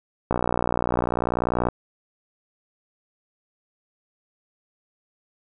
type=click train; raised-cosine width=1 ms; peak=-8 dBFS; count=84; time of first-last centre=0.31-1.686 s; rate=60.3 Hz; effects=none